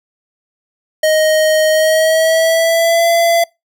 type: tone with pitch glide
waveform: square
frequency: 624 to 676.6 Hz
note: D#5 to E5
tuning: +5 to +45 cents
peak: -10 dBFS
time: 1.03-3.44 s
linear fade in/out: 5 ms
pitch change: +140 cents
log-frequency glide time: 1.7-3.09 s
effects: noise-tail reverb RT60 0.2 s tail -24 dB re dry